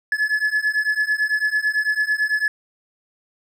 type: beating tone pair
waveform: triangle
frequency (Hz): 1708 / 1717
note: G#6 / A6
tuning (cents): +48 / -43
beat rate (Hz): 9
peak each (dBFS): -20 / -19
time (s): 0.12-2.48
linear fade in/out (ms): 2
effects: none